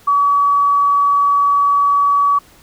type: tone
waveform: sine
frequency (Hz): 1138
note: C#6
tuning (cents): +45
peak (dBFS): -10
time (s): 0.07-2.39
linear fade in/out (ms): 10
effects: pink hiss -47 dBFS RMS until 2.62 s